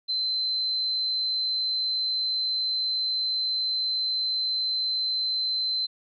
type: tone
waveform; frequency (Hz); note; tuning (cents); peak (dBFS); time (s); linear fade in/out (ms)
sine; 4077; C8; -46; -24; 0.08-5.87; 20
effects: none